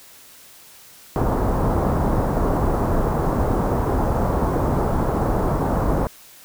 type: low-pass noise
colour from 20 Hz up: pink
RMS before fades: -20 dBFS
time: 1.16-6.07 s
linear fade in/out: 0 ms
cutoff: 1100 Hz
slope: 24 dB/octave
effects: white hiss -46 dBFS RMS until 6.44 s